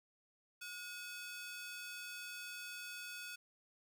sawtooth ring-modulated tone, 1996 Hz, B6, 18 cents sharp, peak -39 dBFS, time 0.61-3.36 s, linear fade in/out 10 ms, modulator 556 Hz, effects none

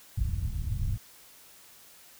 white low-pass noise, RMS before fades -30 dBFS, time 0.17-0.98 s, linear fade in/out 10 ms, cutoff 110 Hz, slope 24 dB/octave, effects white hiss -54 dBFS RMS until 2.19 s

